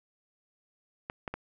clicks, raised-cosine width 0.5 ms, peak -20 dBFS, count 3, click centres 1.099 / 1.278 / 1.34 s, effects none

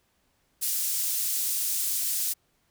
pink high-pass noise, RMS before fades -28 dBFS, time 0.61-2.34 s, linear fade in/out 20 ms, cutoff 7800 Hz, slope 12 dB/octave, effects pink hiss -70 dBFS RMS until 2.7 s

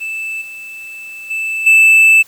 triangle tone with level steps, 2637 Hz, E7, in tune, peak -18 / -26 / -15 / -3 dBFS, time 0-2.23 s, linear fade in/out 20 ms, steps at 0.41 / 1.3 / 1.66 s, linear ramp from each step 10 ms, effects white hiss -45 dBFS RMS until 2.27 s

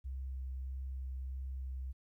sine tone with vibrato, 65.41 Hz, C2, in tune, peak -38 dBFS, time 0.04-1.93 s, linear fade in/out 20 ms, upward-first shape sine, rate 1.6 Hz, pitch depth 12 cents each way, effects 13-bit

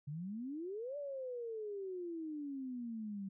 sine exponential two-way sweep, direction up then down, 138.8 to 587.3 to 191.1 Hz, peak -40 dBFS, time 0.07-3.29 s, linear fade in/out 10 ms, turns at 0.97 s, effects none

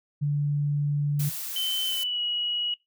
sine tone, 145.4 Hz, D3, 17 cents flat, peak -22 dBFS, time 0.21-1.3 s, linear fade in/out 20 ms
blue noise, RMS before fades -34 dBFS, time 1.19-2.04 s, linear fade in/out 10 ms
sine tone with pitch glide, 3065 to 2911 Hz, G7 to F#7, -40 to -29 cents, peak -26 dBFS, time 1.56-2.74 s, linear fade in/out 2 ms, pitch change -89 cents, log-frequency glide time 1.86-2.2 s
effects noise-tail reverb RT60 0.2 s tail -21 dB re dry

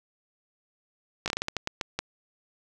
slowing click train, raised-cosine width 0.2 ms, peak -11 dBFS, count 11, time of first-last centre 1.26-1.99 s, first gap 18 ms, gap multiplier 1.29, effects none

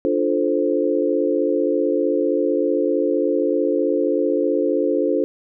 sine chord, D minor seventh, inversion none, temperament equal, 293.7 / 349.2 / 440 / 523.3 Hz, D4 / F4 / A4 / C5, 0 / 0 / 0 / 0 cents, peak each -22 dBFS, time 0.05-5.24 s, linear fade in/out 0 ms, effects none

